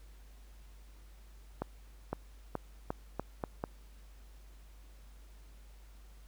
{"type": "accelerating click train", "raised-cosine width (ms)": 1, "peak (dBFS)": -20, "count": 7, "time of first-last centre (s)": [1.62, 3.639], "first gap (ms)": 510, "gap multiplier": 0.83, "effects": ["added 50 Hz sine -52 dBFS peak until 6.27 s", "pink hiss -65 dBFS RMS until 6.27 s"]}